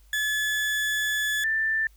35% pulse / sine tone pair in turn, 1718 / 1774.5 Hz, A6 / A6, -42 / +14 cents, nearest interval minor second, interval 56 cents, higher second, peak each -22 dBFS, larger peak neither, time 0.13-1.44 / 1.44-1.87 s, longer first, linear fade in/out 2 ms, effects added 50 Hz sine -52 dBFS peak until 1.96 s + white hiss -64 dBFS RMS until 1.96 s

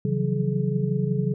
sine tone cluster, 136 / 161.3 / 175.3 / 186.6 / 424.2 Hz, C#3 / E3 / F3 / F#3 / G#4, -33 / -37 / +7 / +15 / +37 cents, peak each -25 / -28 / -32 / -27 / -30 dBFS, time 0.05-1.34 s, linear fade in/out 2 ms, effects none

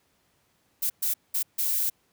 violet noise bursts at uneven times, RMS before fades -26 dBFS, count 4, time 0.82-0.9 / 1.02-1.14 / 1.34-1.43 / 1.58-1.9 s, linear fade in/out 10 ms, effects pink hiss -68 dBFS RMS until 2.12 s + high-pass 80 Hz 12 dB/octave

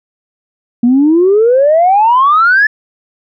sine exponential sweep, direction up, 233.1 to 1760 Hz, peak -4 dBFS, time 0.83-2.67 s, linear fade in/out 5 ms, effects tanh soft clip ceiling -1 dBFS

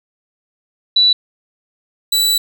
sine / sawtooth tone pair in turn, 3951 / 3951 Hz, B7 / B7, 0 / 0 cents, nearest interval unison, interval 0 cents, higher neither, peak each -8 / -9 dBFS, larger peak first, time 0.96-1.13 / 2.12-2.38 s, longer second, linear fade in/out 5 ms, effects none

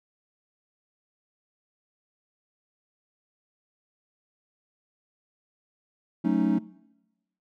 triangle chord, D# half-diminished seventh, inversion first, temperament equal, 185 / 220 / 277.2 / 311.1 Hz, F#3 / A3 / C#4 / D#4, 0 / 0 / 0 / 0 cents, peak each -25 dBFS, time 6.24-6.59 s, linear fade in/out 10 ms, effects noise-tail reverb RT60 1.0 s tail -22 dB re dry

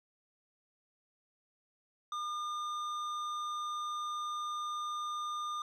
triangle tone with hard clipping, 1209 Hz, D6, 50 cents sharp, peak -37 dBFS, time 2.12-5.62 s, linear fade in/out 2 ms, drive 13 dB, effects resampled to 32000 Hz

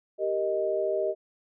sine chord, Eb major, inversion first, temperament equal, 392 / 466.2 / 622.3 Hz, G4 / Bb4 / Eb5, 0 / 0 / 0 cents, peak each -29 / -33 / -27 dBFS, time 0.18-1.15 s, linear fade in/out 50 ms, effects none

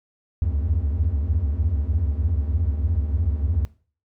triangle tone cluster, 65.9 / 72.5 / 86.1 / 89.3 Hz, C2 / D2 / F2 / F2, +13 / -22 / -24 / +39 cents, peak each -28 / -20 / -24 / -24 dBFS, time 0.42-3.65 s, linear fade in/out 0 ms, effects noise-tail reverb RT60 0.4 s tail -19 dB re dry + tanh soft clip ceiling -10 dBFS

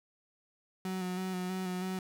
35% pulse tone with vibrato, 184.5 Hz, F#3, 5 cents flat, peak -32 dBFS, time 0.85-1.99 s, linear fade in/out 2 ms, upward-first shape square, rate 3.1 Hz, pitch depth 23 cents each way, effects none

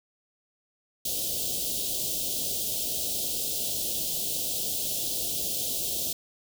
white band-stop noise, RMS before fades -30 dBFS, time 1.05-6.13 s, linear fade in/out 5 ms, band 690 to 3000 Hz, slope 48 dB/octave, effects none

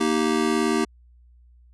square chord, Eb major, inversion second, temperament just, 233.3 / 311.1 / 388.9 Hz, Bb3 / Eb4 / G4, +2 / 0 / -14 cents, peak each -25 dBFS, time 0-0.85 s, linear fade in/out 10 ms, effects added 60 Hz sine -50 dBFS peak until 1.73 s + resampled to 24000 Hz

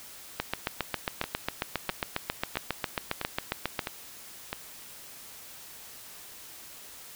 two click trains, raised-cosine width 0.3 ms, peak -11 / -15 dBFS, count 26 / 6, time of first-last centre 0.4-3.792 / 1.24-4.529 s, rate 7.37 / 1.52 Hz, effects white hiss -47 dBFS RMS until 7.15 s

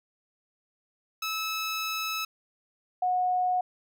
15% pulse / sine tone pair in turn, 1300 / 729.6 Hz, E6 / F#5, -24 / -24 cents, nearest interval minor seventh, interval 1000 cents, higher first, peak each -23 dBFS, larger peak neither, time 1.22-2.25 / 3.02-3.61 s, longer first, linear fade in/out 5 ms, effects none

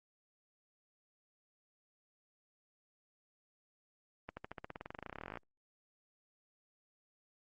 accelerating click train, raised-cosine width 0.5 ms, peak -28 dBFS, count 28, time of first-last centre 4.29-5.372 s, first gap 80 ms, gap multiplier 0.94, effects Opus 24 kbps

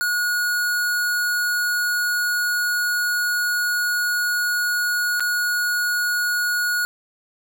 square tone with dropouts, 1450 Hz, F#6, 35 cents flat, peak -20 dBFS, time 0.01-6.85 s, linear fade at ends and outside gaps 0 ms, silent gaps 5.197-5.205 s, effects none

